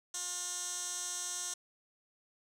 15% pulse tone with band-pass filter, 357.2 Hz, F4, 39 cents sharp, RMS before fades -39 dBFS, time 0.14-1.54 s, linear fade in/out 5 ms, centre 7100 Hz, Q 4.3, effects none

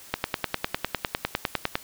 click train, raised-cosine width 0.3 ms, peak -7 dBFS, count 17, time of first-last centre 0.14-1.755 s, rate 9.91 Hz, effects white hiss -47 dBFS RMS until 1.83 s

